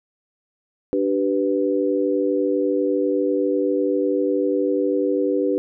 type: chord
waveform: sine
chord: G major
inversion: second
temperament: equal with one note detuned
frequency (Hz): 293.7 / 385.9 / 493.9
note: D4 / G4 / B4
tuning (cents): 0 / -27 / 0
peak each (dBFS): -22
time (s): 0.93-5.58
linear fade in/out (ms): 0
effects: none